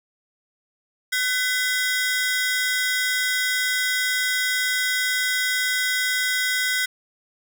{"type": "ring-modulated tone", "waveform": "sawtooth", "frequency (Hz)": 1760, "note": "A6", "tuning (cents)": 0, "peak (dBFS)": -14, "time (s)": [1.12, 6.86], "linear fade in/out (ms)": 10, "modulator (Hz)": 251, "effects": []}